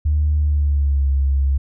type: tone with pitch glide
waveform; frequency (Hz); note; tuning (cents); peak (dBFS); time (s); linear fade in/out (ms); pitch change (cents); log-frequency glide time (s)
sine; 75.1 to 68.47; D2 to C#2; +39 to -21; -13; 0.05-1.58; 10; -160; 0.37-1.09
effects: tanh soft clip ceiling -9 dBFS